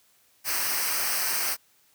white noise with comb filter, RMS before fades -27 dBFS, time 0.44-1.57 s, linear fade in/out 50 ms, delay 0.28 ms, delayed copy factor -0.75, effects white hiss -63 dBFS RMS until 1.94 s + high-pass 60 Hz 12 dB/octave

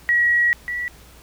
sine tone pair in turn, 1913 / 1946.4 Hz, A#6 / B6, +44 / -26 cents, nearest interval unison, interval 30 cents, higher second, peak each -14 / -23 dBFS, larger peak first, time 0.09-0.53 / 0.68-0.88 s, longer first, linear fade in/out 0 ms, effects added 60 Hz sine -48 dBFS peak until 1.22 s + pink hiss -48 dBFS RMS until 1.22 s

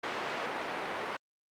pink band-pass noise, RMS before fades -36 dBFS, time 0.03-1.17 s, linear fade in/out 10 ms, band 430 to 2300 Hz, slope 12 dB/octave, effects Opus 48 kbps

